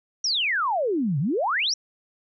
sine exponential two-way sweep, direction down then up, 5920 to 130 to 5920 Hz, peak -21 dBFS, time 0.24-1.74 s, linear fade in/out 5 ms, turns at 1.19 s, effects none

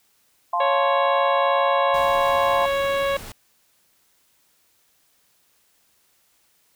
sine chord, F major, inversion none, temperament equal with one note detuned, 698.5 / 870.4 / 1046.5 Hz, F5 / A5 / C6, 0 / -19 / 0 cents, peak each -24 / -27 / -22 dBFS, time 0.53-2.66 s, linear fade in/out 5 ms
harmonic tone, 554.4 Hz, C#5, in tune, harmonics 1 / 2 / 3 / 4 / 5 / 6 / 7, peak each -21 / -27 / -31 / -33 / -35 / -37 / -38 dBFS, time 0.6-3.17 s, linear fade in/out 5 ms
pink noise, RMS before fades -38 dBFS, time 1.94-3.32 s, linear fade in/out 2 ms
effects white hiss -63 dBFS RMS until 6.75 s

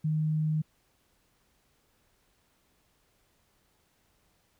sine tone, 155.1 Hz, D#3, 5 cents flat, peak -25 dBFS, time 0.04-0.62 s, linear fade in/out 10 ms, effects pink hiss -70 dBFS RMS until 4.59 s

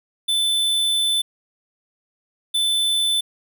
square tone bursts at uneven times, 3518 Hz, A7, 1 cent flat, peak -18 dBFS, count 2, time 0.28-1.22 / 2.54-3.21 s, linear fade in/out 10 ms, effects none

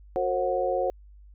sine tone cluster, 364.2 / 459.1 / 535 / 733 Hz, F#4 / A#4 / C5 / F#5, -27 / -26 / +38 / -16 cents, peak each -31 / -32 / -26 / -29 dBFS, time 0.16-0.9 s, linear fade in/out 0 ms, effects added 50 Hz sine -47 dBFS peak until 1.34 s

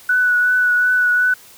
sine tone with vibrato, 1481 Hz, F#6, 1 cent sharp, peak -12 dBFS, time 0.09-1.34 s, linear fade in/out 5 ms, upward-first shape triangle, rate 2.7 Hz, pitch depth 22 cents each way, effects white hiss -44 dBFS RMS until 1.57 s

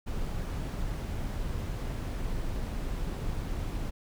brown noise, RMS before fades -33 dBFS, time 0.06-3.91 s, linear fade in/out 20 ms, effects none

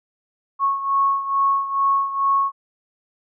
sine beating tone pair, 1100 / 1102.3 Hz, C#6 / C#6, -14 / -10 cents, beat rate 2.3 Hz, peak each -18 / -23 dBFS, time 0.59-2.52 s, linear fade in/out 50 ms, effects none

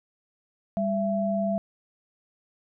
sine tone pair together, 198.89 / 669 Hz, G3 / E5, +25 / +25 cents, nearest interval octave + major sixth, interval 2100 cents, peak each -26 dBFS, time 0.77-1.58 s, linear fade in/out 0 ms, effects none

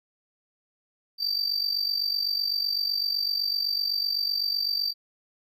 triangle tone with amplitude modulation, 4654 Hz, D8, 17 cents flat, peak -20 dBFS, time 1.18-4.94 s, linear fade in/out 50 ms, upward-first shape sine, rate 47.9 Hz, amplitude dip 75%, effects none

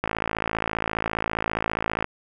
click train, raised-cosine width 0.5 ms, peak -9 dBFS, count 111, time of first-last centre 0.04-2.044 s, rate 54.9 Hz, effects none

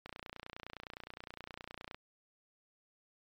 click train, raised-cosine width 0.3 ms, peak -28 dBFS, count 57, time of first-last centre 0.06-1.946 s, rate 29.7 Hz, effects MP3 96 kbps

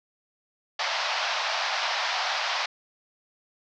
pink band-pass noise, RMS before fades -28 dBFS, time 0.79-2.66 s, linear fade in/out 5 ms, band 640 to 5500 Hz, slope 48 dB/octave, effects none

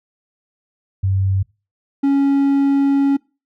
sine / triangle tone pair in turn, 96.2 / 277.7 Hz, G2 / C#4, -32 / +3 cents, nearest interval octave + tritone, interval 1835 cents, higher second, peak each -14 / -10 dBFS, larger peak second, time 1.03-1.43 / 2.03-3.17 s, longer second, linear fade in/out 10 ms, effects noise-tail reverb RT60 0.3 s tail -24 dB re dry

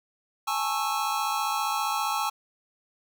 square chord, A major seventh, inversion third, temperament just, 825 / 880 / 1100 / 1320 Hz, G#5 / A5 / C#6 / E6, -12 / 0 / -14 / +2 cents, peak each -32 dBFS, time 0.47-2.3 s, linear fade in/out 10 ms, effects none

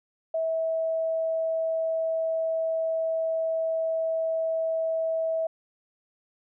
sine tone, 649 Hz, E5, 27 cents flat, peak -24 dBFS, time 0.34-5.47 s, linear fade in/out 5 ms, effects none

